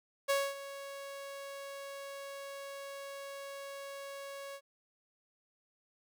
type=tone with ADSR envelope; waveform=sawtooth; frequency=555 Hz; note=C#5; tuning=2 cents sharp; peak=-23 dBFS; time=0.28-4.61 s; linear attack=21 ms; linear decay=240 ms; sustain=-16 dB; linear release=63 ms; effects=none